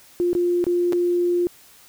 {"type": "tone with dropouts", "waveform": "sine", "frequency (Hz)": 351.2, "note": "F4", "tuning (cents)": 10, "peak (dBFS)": -17, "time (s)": [0.2, 1.47], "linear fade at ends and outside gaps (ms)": 0, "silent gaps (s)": [[0.331, 0.351], [0.641, 0.667], [0.924, 0.931]], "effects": ["white hiss -50 dBFS RMS until 1.88 s"]}